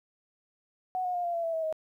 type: tone with pitch steps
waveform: sine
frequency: 740 / 723.5 / 707.4 / 691.6 / 676.2 / 661.2 / 646.4 / 632 Hz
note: F#5 / F#5 / F5 / F5 / E5 / E5 / E5 / D#5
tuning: 0 / -39 / +22 / -17 / +44 / +5 / -34 / +27 cents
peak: -28 dBFS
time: 0.95-1.726 s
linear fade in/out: 0 ms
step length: 97 ms
effects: 11-bit